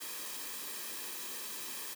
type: noise with comb filter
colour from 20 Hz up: white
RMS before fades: -42 dBFS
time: 0-1.95 s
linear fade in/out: 20 ms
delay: 1.4 ms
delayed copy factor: -0.55
effects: high-pass 200 Hz 12 dB/octave